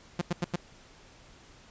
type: tone bursts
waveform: sawtooth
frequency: 174.61 Hz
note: F3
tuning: in tune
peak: -22 dBFS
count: 4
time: 0.19-0.559 s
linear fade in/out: 5 ms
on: 24 ms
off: 91 ms
effects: pink hiss -55 dBFS RMS until 1.7 s + resampled to 16000 Hz

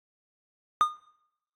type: tone with exponential decay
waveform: triangle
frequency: 1222 Hz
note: D#6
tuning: 32 cents flat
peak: -13 dBFS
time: 0.81-0.97 s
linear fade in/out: 0 ms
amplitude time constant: 34 ms
effects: noise-tail reverb RT60 0.8 s tail -21 dB re dry + AAC 64 kbps

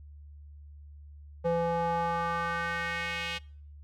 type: tone with band-pass filter sweep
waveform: square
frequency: 168.9 Hz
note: E3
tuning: 42 cents sharp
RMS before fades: -31 dBFS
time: 1.44-3.39 s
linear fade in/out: 20 ms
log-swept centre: 550 to 2900 Hz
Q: 2.4
effects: noise-tail reverb RT60 0.5 s tail -24 dB re dry + added 73 Hz sine -46 dBFS peak until 3.83 s

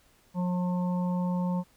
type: harmonic tone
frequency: 179.3 Hz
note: F3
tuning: 46 cents sharp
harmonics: 1 / 3 / 5 / 6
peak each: -26 / -38 / -38 / -46 dBFS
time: 0.34-1.64 s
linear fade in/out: 50 ms
effects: pink hiss -63 dBFS RMS until 1.76 s

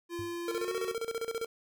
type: tone with pitch glide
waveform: square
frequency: 343.8 to 372.8 Hz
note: F4 to F#4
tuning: -27 to +13 cents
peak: -36 dBFS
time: 0.09-0.95 s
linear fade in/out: 50 ms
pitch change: +140 cents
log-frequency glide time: 0.53-0.76 s
type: tone with exponential decay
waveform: triangle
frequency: 100.8 Hz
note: G2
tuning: 49 cents sharp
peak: -35 dBFS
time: 0.19-0.41 s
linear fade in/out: 0 ms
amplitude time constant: 46 ms
type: tone with tremolo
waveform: square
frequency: 457 Hz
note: A#4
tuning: 34 cents flat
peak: -32 dBFS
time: 0.48-1.46 s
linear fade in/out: 2 ms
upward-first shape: square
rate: 15 Hz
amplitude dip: 80%
effects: none

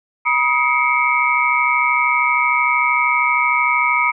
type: tone cluster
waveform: sine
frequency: 967 / 1257 / 2164 / 2297 Hz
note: B5 / D#6 / C#7 / D7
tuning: -37 / +17 / -42 / -39 cents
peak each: -19 dBFS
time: 0.25-4.12 s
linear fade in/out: 20 ms
effects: none

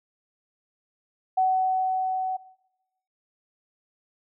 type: tone with level ramp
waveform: sine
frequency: 751 Hz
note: F#5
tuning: 26 cents sharp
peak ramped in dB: -18 to -25 dBFS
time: 1.37-2.37 s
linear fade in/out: 10 ms
effects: noise-tail reverb RT60 0.9 s tail -20 dB re dry

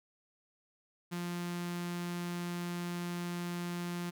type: tone with notch filter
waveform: sawtooth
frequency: 174.61 Hz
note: F3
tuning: in tune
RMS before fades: -38 dBFS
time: 1.11-4.11 s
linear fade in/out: 20 ms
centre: 570 Hz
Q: 1.6
effects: none

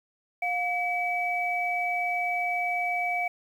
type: tone pair together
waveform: sine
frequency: 711.4 / 2286 Hz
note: F5 / D7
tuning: +32 / -47 cents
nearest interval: octave + minor sixth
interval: 2021 cents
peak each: -28 dBFS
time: 0.42-3.28 s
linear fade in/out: 5 ms
effects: 9-bit

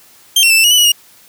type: tone with pitch steps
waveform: sawtooth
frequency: 3169 / 2719 / 2643 / 2667 / 2892 / 2985 / 2917 / 2858 Hz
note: G7 / F7 / E7 / E7 / F#7 / F#7 / F#7 / F7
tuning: +18 / -47 / +4 / +20 / -40 / +15 / -25 / +39 cents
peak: -4 dBFS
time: 0.36-0.92 s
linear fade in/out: 5 ms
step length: 70 ms
effects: white hiss -45 dBFS RMS until 1.28 s + high-pass 60 Hz 12 dB/octave

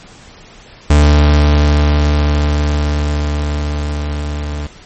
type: tone with level ramp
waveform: 40% pulse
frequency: 73.8 Hz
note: D2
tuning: 9 cents sharp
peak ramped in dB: -4 to -18 dBFS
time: 0.9-4.67 s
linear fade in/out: 5 ms
effects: pink hiss -39 dBFS RMS until 4.85 s + MP3 32 kbps

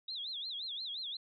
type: tone with vibrato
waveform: sine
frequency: 3700 Hz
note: A#7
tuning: 14 cents flat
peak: -38 dBFS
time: 0.08-1.17 s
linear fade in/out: 5 ms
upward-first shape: sine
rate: 5.7 Hz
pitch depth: 220 cents each way
effects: none

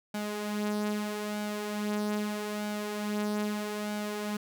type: tone with flanger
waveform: sawtooth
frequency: 209.2 Hz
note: G#3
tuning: 13 cents sharp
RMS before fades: -33 dBFS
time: 0.14-4.37 s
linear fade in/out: 5 ms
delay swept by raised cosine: 1.3 to 5 ms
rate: 0.79 Hz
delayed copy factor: +0.5
effects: none

